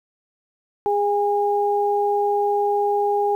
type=tone pair together; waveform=sine; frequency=410 / 815.7 Hz; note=G#4 / G#5; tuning=-22 / -31 cents; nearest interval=octave; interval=1191 cents; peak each=-20 / -20 dBFS; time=0.86-3.35 s; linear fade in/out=0 ms; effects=9-bit